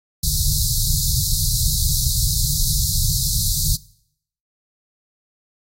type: band-stop noise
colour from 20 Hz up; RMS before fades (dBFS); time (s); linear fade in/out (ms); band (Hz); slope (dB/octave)
pink; -19; 0.23-3.76; 5; 160 to 3900; 96
effects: noise-tail reverb RT60 0.7 s tail -22 dB re dry + AAC 48 kbps